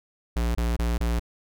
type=tone bursts; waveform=square; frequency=58.27 Hz; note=A#1; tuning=in tune; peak=-23 dBFS; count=4; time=0.36-1.195 s; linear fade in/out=5 ms; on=190 ms; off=25 ms; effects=none